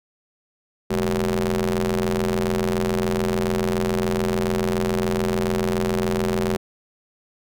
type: ring-modulated tone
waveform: sawtooth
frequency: 87 Hz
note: F2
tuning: 6 cents flat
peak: -13 dBFS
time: 0.9-6.57 s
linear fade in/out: 10 ms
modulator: 293 Hz
effects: none